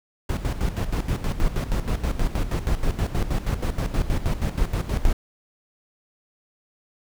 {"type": "noise with tremolo", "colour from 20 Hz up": "brown", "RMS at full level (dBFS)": -21, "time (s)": [0.29, 5.13], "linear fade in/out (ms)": 5, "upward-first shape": "square", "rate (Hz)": 6.3, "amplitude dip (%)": 70, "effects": []}